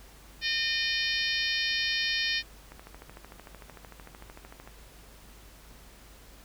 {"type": "harmonic tone", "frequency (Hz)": 610, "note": "D#5", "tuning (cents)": -34, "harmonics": [3, 4, 5, 6, 7, 8, 9], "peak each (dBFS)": [-32, -33, -34, -35, -35, -36, -37], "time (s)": [0.41, 2.43], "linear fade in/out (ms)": 50}
{"type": "click train", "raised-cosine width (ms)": 0.5, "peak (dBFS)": -30, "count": 27, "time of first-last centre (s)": [2.72, 4.675], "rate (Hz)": 13.3}
{"effects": ["added 50 Hz sine -52 dBFS peak until 6.44 s", "pink hiss -54 dBFS RMS until 6.44 s"]}